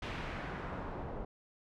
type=noise with low-pass filter sweep; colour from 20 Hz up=pink; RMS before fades=-41 dBFS; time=0.02-1.25 s; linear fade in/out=5 ms; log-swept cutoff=3000 to 750 Hz; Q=1.1; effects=none